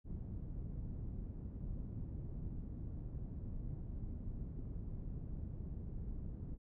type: low-pass noise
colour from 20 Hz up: pink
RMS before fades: -44 dBFS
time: 0.04-6.58 s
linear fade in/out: 50 ms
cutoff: 180 Hz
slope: 12 dB/octave
effects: none